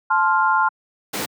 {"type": "chord", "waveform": "sine", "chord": "F major", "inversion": "first", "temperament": "just", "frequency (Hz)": [873.1, 1047.7, 1396.9], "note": ["A5", "C6", "F6"], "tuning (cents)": [-14, 2, 0], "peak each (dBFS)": -19, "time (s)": [0.1, 0.69], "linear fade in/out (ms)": 10}
{"type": "noise", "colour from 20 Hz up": "pink", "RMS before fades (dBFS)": -24, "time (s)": [1.13, 1.26], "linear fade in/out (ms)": 10}
{"effects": ["high-pass 200 Hz 12 dB/octave"]}